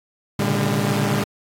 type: tone cluster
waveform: sawtooth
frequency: 114.2 / 129.4 / 138.9 / 146.9 / 201.1 Hz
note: A#2 / C3 / C#3 / D3 / G3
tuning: -35 / -19 / +4 / +1 / +44 cents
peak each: -21 / -27 / -25 / -20 / -18 dBFS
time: 0.39-1.24 s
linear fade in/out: 5 ms
effects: AAC 48 kbps